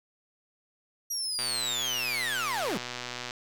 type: linear sweep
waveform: 30% pulse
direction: down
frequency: 5750 to 146.83 Hz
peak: -26 dBFS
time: 1.1-2.78 s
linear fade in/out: 10 ms
type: click train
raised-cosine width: 0.2 ms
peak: -18 dBFS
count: 237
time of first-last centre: 1.39-3.309 s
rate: 123 Hz
effects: none